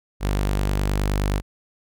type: tone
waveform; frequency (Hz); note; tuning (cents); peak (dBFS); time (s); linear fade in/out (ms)
sawtooth; 49.6; G1; +21; -16; 0.2-1.42; 50
effects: none